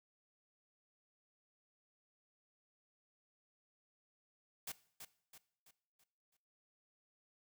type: noise with echo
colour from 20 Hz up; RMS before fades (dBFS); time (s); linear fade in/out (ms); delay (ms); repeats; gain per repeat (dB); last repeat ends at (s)
white; -44; 4.67-4.72; 5; 330; 5; -7; 6.37
effects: noise-tail reverb RT60 0.6 s tail -18 dB re dry